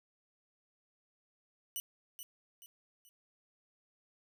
5% pulse tone with echo, 2960 Hz, F#7, in tune, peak -28 dBFS, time 1.76-1.8 s, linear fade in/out 0 ms, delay 430 ms, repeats 3, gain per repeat -8 dB, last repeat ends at 3.09 s, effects none

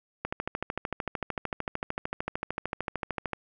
click train, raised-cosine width 0.5 ms, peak -15 dBFS, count 42, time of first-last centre 0.25-3.333 s, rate 13.3 Hz, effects none

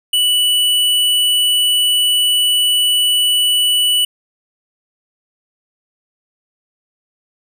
square tone, 2960 Hz, F#7, in tune, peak -12 dBFS, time 0.13-4.05 s, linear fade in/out 5 ms, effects none

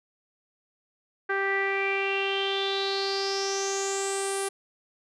sawtooth tone with low-pass filter sweep, 392 Hz, G4, in tune, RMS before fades -28 dBFS, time 1.29-4.49 s, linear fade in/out 10 ms, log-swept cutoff 1700 to 9900 Hz, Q 7.4, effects none

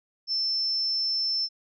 sine tone, 5320 Hz, E8, 15 cents sharp, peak -24 dBFS, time 0.27-1.49 s, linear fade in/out 50 ms, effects none

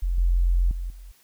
sine tone with level steps, 43.79 Hz, F1, 5 cents sharp, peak -21 / -17 / -27 / -39 dBFS, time 0.02-1.12 s, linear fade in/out 10 ms, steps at 0.18 / 0.71 / 0.9 s, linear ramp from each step 2 ms, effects white hiss -59 dBFS RMS until 1.23 s

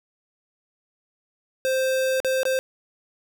square tone with dropouts, 523.3 Hz, C5, in tune, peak -21 dBFS, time 1.65-2.59 s, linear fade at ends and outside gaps 0 ms, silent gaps 2.202-2.247 / 2.432-2.453 s, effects none

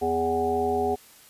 harmonic tone, 82.41 Hz, E2, in tune, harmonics 1 / 3 / 5 / 7 / 9 / 10, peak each -37 / -32 / -25 / -37 / -26 / -37 dBFS, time 0.01-0.96 s, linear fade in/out 20 ms, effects white hiss -52 dBFS RMS until 1.29 s + resampled to 32000 Hz

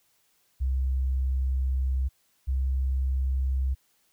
sine tone pair in turn, 65.41 / 65.83 Hz, C2 / C2, 0 / +11 cents, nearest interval unison, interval 11 cents, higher second, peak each -23 dBFS, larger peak neither, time 0.6-2.09 / 2.47-3.75 s, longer first, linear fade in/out 20 ms, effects white hiss -68 dBFS RMS until 4.12 s

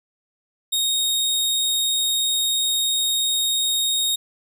sawtooth tone, 3729 Hz, A#7, in tune, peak -16 dBFS, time 0.72-4.16 s, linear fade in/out 10 ms, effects none

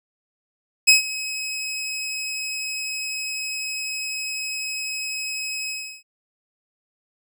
20% pulse tone with ADSR envelope, 2552 Hz, D#7, 43 cents sharp, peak -4 dBFS, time 0.87-6.03 s, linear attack 18 ms, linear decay 130 ms, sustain -18 dB, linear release 340 ms, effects none

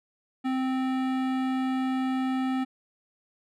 sine tone with hard clipping, 260.6 Hz, C4, 7 cents flat, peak -27 dBFS, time 0.44-2.65 s, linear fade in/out 20 ms, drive 17 dB, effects none

